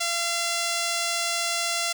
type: tone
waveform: 5% pulse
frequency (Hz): 684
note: F5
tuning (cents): -36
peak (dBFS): -13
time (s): 0-1.93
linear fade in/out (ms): 10
effects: none